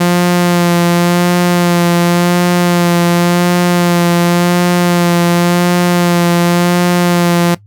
sawtooth tone with vibrato, 174.61 Hz, F3, in tune, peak -4 dBFS, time 0-7.55 s, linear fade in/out 10 ms, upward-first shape sine, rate 0.91 Hz, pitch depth 20 cents each way, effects noise-tail reverb RT60 0.1 s tail -18 dB re dry + added 103 Hz sine -39 dBFS peak until 7.66 s

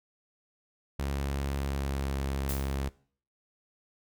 sawtooth tone with pitch glide, 69.3 to 68.23 Hz, C#2 to C#2, 0 to -27 cents, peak -26 dBFS, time 0.99-2.89 s, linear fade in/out 5 ms, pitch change -27 cents, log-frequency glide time 1.54-2.18 s
blue noise with exponential decay, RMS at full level -34 dBFS, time 2.49-2.82 s, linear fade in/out 1 ms, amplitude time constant 70 ms
effects noise-tail reverb RT60 0.5 s tail -21 dB re dry

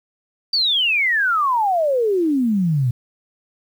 sine exponential sweep, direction down, 4699 to 117.3 Hz, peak -15 dBFS, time 0.53-2.91 s, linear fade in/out 5 ms, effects 8-bit

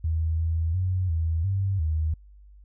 sine tone with pitch steps, 80.5 / 81.7 / 92.2 / 81.4 / 97.3 / 78.6 Hz, E2 / E2 / F#2 / E2 / G2 / D#2, -41 / -15 / -6 / -21 / -12 / +18 cents, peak -22 dBFS, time 0.04-2.14 s, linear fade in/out 5 ms, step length 350 ms, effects added 50 Hz sine -47 dBFS peak until 2.64 s

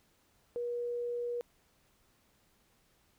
sine tone, 480.3 Hz, B4, 48 cents flat, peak -33 dBFS, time 0.56-1.41 s, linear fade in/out 0 ms, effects pink hiss -70 dBFS RMS until 3.18 s

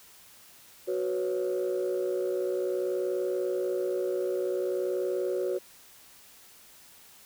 sine chord, F# suspended fourth, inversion none, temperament equal, 370 / 493.9 / 554.4 Hz, F#4 / B4 / C#5, 0 / 0 / 0 cents, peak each -28 / -32 / -32 dBFS, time 0.87-5.59 s, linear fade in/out 20 ms, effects tanh soft clip ceiling -21 dBFS + white hiss -54 dBFS RMS until 7.25 s

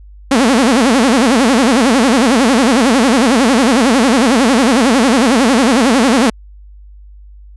sawtooth tone with vibrato, 246.9 Hz, B3, in tune, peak -4 dBFS, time 0.31-6.3 s, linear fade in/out 5 ms, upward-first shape sine, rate 11 Hz, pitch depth 230 cents each way, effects added 50 Hz sine -34 dBFS peak until 7.56 s + resampled to 24000 Hz

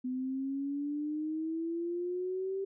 sine exponential sweep, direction up, 251.7 to 392 Hz, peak -32 dBFS, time 0.04-2.65 s, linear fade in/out 10 ms, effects none

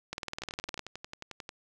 two click trains, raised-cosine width 0.2 ms, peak -18 / -23 dBFS, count 14 / 13, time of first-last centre 0.13-0.793 / 0.42-1.491 s, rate 19.6 / 11.2 Hz, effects none

